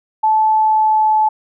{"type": "tone with pitch glide", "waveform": "sine", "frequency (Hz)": [870, 864], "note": ["A5", "A5"], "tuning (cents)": [-20, -32], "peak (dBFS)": -10, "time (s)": [0.23, 1.29], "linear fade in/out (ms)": 10, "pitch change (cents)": -12, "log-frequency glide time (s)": [0.5, 1.18], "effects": []}